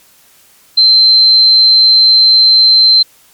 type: tone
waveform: sine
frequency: 4108 Hz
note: C8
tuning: 33 cents flat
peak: -3 dBFS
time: 0.77-3.03 s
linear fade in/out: 10 ms
effects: white hiss -46 dBFS RMS until 3.33 s + MP3 96 kbps